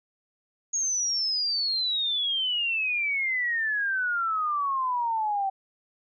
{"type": "exponential sweep", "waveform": "sine", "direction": "down", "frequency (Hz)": [6645, 766], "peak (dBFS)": -24, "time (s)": [0.73, 5.5], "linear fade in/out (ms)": 10, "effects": []}